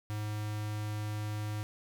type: tone with notch filter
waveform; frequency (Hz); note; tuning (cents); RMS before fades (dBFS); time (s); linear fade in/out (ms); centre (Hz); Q
square; 105.9; G#2; +34; -36; 0.1-1.63; 0; 430; 1.8
effects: none